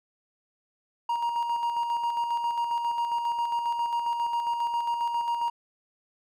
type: tone with tremolo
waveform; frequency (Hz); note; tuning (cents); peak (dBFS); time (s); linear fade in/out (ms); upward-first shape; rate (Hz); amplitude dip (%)
triangle; 942; A#5; +18; -22; 1.09-5.5; 5; square; 7.4; 40
effects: none